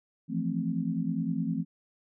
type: chord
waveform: sine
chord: F major seventh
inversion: third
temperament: equal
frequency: 164.81 / 174.61 / 220 / 261.6 Hz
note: E3 / F3 / A3 / C4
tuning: 0 / 0 / 0 / 0 cents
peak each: -33 dBFS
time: 0.28-1.65 s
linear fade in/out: 50 ms
effects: none